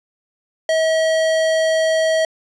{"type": "tone with hard clipping", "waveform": "sine", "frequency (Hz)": 641, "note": "E5", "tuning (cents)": -49, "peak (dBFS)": -16, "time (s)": [0.69, 2.25], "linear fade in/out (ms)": 2, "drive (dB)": 17, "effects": ["resampled to 32000 Hz"]}